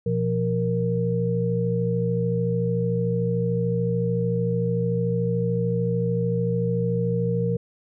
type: tone cluster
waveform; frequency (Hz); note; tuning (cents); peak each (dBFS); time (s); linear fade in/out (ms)
sine; 120.3 / 173.8 / 467.1; B2 / F3 / A#4; -45 / -8 / +3; -25; 0.06-7.57; 5
effects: none